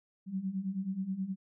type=beating tone pair; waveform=sine; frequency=185 / 194.4 Hz; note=F#3 / G3; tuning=0 / -14 cents; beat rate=9.4 Hz; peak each=-38 / -34 dBFS; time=0.26-1.36 s; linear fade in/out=50 ms; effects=none